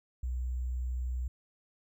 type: tone with sample-and-hold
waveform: sine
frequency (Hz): 62.3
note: B1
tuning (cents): +16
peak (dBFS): -31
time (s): 0.23-1.28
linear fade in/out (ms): 5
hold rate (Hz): 7350
effects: none